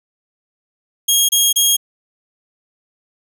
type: tone bursts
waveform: 15% pulse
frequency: 3265 Hz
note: G#7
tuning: 30 cents flat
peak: -4 dBFS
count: 3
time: 1.08-1.768 s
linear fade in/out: 10 ms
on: 210 ms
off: 29 ms
effects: none